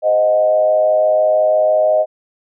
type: tone with frequency modulation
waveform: sine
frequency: 623 Hz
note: D#5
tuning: 2 cents sharp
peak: -10 dBFS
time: 0.02-2.06 s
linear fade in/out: 50 ms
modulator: 106 Hz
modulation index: 0.6
effects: none